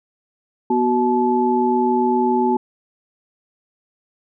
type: tone cluster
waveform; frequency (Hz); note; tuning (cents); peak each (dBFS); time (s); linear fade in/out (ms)
sine; 245 / 372.3 / 865; B3 / F#4 / A5; -14 / +11 / -30; -19; 0.7-2.57; 5
effects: none